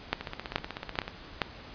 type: two click trains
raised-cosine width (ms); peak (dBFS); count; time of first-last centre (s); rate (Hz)
0.3; -9 / -19; 4 / 15; 0.13-1.418 / 0.21-1.08; 2.33 / 16.1
effects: pink hiss -47 dBFS RMS until 1.74 s + resampled to 11025 Hz